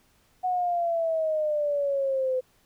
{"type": "exponential sweep", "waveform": "sine", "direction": "down", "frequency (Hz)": [740, 508], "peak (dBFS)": -23, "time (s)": [0.43, 2.41], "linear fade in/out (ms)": 20, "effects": ["pink hiss -64 dBFS RMS until 2.65 s"]}